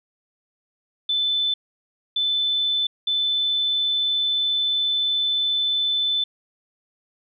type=tone bursts at uneven times; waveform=sine; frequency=3517 Hz; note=A7; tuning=1 cent flat; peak=-19 dBFS; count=3; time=1.09-1.54 / 2.16-2.87 / 3.07-6.24 s; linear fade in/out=5 ms; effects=none